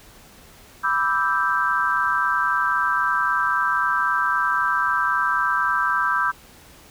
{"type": "chord", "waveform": "sine", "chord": "E minor seventh", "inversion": "second", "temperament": "equal", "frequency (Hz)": [987.8, 1174.7, 1318.5, 1568], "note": ["B5", "D6", "E6", "G6"], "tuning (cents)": [0, 0, 0, 0], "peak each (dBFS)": [-25, -25, -24, -22], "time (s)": [0.83, 6.32], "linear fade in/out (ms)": 20, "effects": ["pink hiss -48 dBFS RMS until 6.9 s"]}